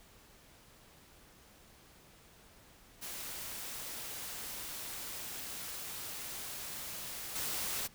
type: noise with level steps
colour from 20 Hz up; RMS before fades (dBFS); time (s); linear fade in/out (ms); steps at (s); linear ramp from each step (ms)
white; -43 / -37; 3.01-7.88; 20; 7.35; 10
effects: pink hiss -60 dBFS RMS until 7.94 s